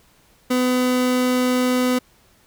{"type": "tone", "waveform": "30% pulse", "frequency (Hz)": 251.5, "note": "B3", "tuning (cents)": 32, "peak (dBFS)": -14, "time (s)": [0.5, 1.99], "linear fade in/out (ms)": 10, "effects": ["pink hiss -56 dBFS RMS until 2.46 s"]}